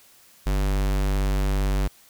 square tone, 48.82 Hz, G1, 6 cents flat, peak -21 dBFS, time 0.46-1.88 s, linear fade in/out 10 ms, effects white hiss -54 dBFS RMS until 2.09 s

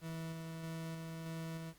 40% pulse tone with tremolo, 163 Hz, E3, 19 cents flat, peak -40 dBFS, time 0.01-1.74 s, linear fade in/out 50 ms, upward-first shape square, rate 1.6 Hz, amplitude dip 25%, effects pink hiss -65 dBFS RMS until 1.78 s + Opus 48 kbps

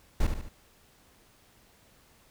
brown noise with echo, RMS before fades -23 dBFS, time 0.2-0.27 s, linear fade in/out 5 ms, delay 73 ms, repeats 3, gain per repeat -6 dB, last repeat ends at 0.489 s, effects pink hiss -61 dBFS RMS until 2.3 s

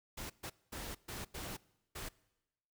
pink noise bursts at uneven times, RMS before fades -44 dBFS, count 6, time 0.17-0.3 / 0.43-0.5 / 0.72-0.95 / 1.08-1.25 / 1.34-1.57 / 1.95-2.09 s, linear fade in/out 10 ms, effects noise-tail reverb RT60 1.0 s tail -23 dB re dry

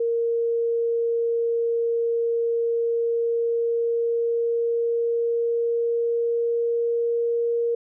sine tone with pitch glide, 464.9 to 468.7 Hz, A#4 to A#4, -5 to +9 cents, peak -20 dBFS, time 0-7.75 s, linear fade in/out 5 ms, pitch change +14 cents, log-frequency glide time 2.73-7.51 s, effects none

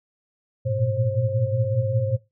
sine tone cluster, 104 / 115.4 / 120.7 / 532 Hz, G#2 / A#2 / B2 / C5, +3 / -17 / -39 / +29 cents, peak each -26 dBFS, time 0.65-2.17 s, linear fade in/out 20 ms, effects noise-tail reverb RT60 0.2 s tail -17 dB re dry

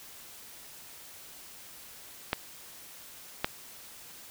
clicks, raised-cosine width 0.3 ms, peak -10 dBFS, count 2, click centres 2.331 / 3.445 s, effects white hiss -49 dBFS RMS until 4.3 s

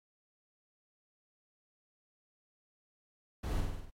brown noise with echo, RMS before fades -34 dBFS, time 3.43-3.61 s, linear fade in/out 10 ms, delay 49 ms, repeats 6, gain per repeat -3 dB, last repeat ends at 3.904 s, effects AAC 48 kbps

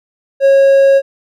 triangle tone, 547 Hz, C#5, 23 cents flat, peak -3 dBFS, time 0.4-1.02 s, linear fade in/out 50 ms, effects none

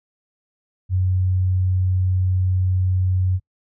sine tone, 92.5 Hz, F#2, in tune, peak -16 dBFS, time 0.89-3.4 s, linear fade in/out 50 ms, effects noise-tail reverb RT60 0.1 s tail -25 dB re dry

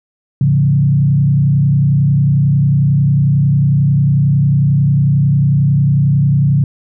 sine tone with frequency modulation, 140.4 Hz, C#3, 22 cents sharp, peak -8 dBFS, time 0.41-6.64 s, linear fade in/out 2 ms, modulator 31.1 Hz, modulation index 0.81, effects none

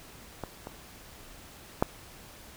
clicks, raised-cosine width 1 ms, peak -20 / -24 / -8 dBFS, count 3, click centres 0.437 / 0.671 / 1.825 s, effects pink hiss -50 dBFS RMS until 2.56 s

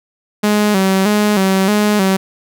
sawtooth tone with vibrato, 200 Hz, G3, 35 cents sharp, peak -7 dBFS, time 0.43-2.17 s, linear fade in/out 10 ms, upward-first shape square, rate 1.6 Hz, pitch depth 78 cents each way, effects none

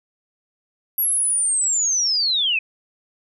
sine linear sweep, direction down, 11640 to 2478 Hz, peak -17 dBFS, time 0.98-2.59 s, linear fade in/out 5 ms, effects none

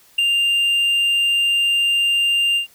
triangle tone with ADSR envelope, 2794 Hz, F7, in tune, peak -10 dBFS, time 0.18-2.67 s, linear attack 8 ms, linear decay 7 ms, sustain -3 dB, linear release 110 ms, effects white hiss -52 dBFS RMS until 2.74 s

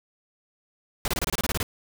pink noise bursts, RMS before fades -26 dBFS, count 11, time 1.05-1.63 s, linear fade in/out 2 ms, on 30 ms, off 25 ms, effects none

